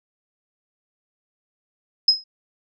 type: tone with exponential decay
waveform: sine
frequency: 5110 Hz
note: D#8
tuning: 45 cents sharp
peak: -8 dBFS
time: 2.08-2.24 s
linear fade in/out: 5 ms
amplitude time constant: 34 ms
effects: none